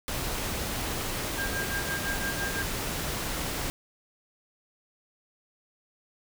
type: noise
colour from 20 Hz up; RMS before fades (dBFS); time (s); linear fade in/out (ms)
pink; -32; 0.08-3.7; 0
type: tone with tremolo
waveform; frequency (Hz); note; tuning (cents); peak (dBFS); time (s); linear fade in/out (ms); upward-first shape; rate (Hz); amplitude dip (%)
sine; 1603; G6; +38; -29; 1.38-2.62; 0; sine; 5.9; 80
effects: none